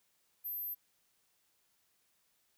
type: tone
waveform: sine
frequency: 12320 Hz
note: G9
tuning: 31 cents flat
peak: -37 dBFS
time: 0.44-0.75 s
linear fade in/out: 20 ms
effects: white hiss -75 dBFS RMS until 2.57 s